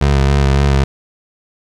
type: tone with vibrato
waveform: 25% pulse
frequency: 69.3 Hz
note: C#2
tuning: in tune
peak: -6 dBFS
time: 0.01-0.84 s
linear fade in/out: 5 ms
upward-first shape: sine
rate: 3.6 Hz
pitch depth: 34 cents each way
effects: low-pass 6000 Hz 12 dB/octave + 8-bit